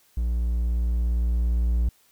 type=tone with level ramp; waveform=triangle; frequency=58.7 Hz; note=A#1; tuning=13 cents sharp; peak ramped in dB=-20 to -17 dBFS; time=0.17-1.89 s; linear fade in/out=5 ms; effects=white hiss -61 dBFS RMS until 2.11 s